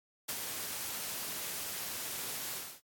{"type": "noise with ADSR envelope", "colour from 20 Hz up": "white", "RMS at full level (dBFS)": -35, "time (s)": [0.28, 2.81], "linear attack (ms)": 14, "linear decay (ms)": 50, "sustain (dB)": -4, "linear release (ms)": 270, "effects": ["high-pass 80 Hz 12 dB/octave", "AAC 64 kbps"]}